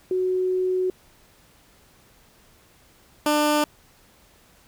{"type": "tone pair in turn", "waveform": ["sine", "15% pulse"], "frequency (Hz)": [369.6, 298.4], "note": ["F#4", "D4"], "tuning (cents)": [-2, 28], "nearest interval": "major third", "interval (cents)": 370, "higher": "first", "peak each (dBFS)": [-20, -12], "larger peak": "second", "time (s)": [[0.11, 0.9], [3.26, 3.64]], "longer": "first", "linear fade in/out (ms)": 2, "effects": ["pink hiss -56 dBFS RMS until 4.67 s"]}